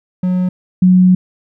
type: tone pair in turn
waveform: triangle / sine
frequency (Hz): 182.3 / 183.26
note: F#3 / F#3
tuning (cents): -25 / -16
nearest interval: unison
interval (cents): 9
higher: second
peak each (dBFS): -10 / -5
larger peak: second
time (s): 0.23-0.49 / 0.82-1.15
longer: second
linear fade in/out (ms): 5
effects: none